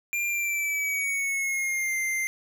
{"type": "tone with pitch glide", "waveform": "square", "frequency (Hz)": [2388, 2091], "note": ["D7", "C7"], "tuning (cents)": [28, -2], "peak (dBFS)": -26, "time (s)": [0.13, 2.27], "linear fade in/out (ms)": 0, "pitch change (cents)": -230, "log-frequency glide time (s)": [0.27, 1.96], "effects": []}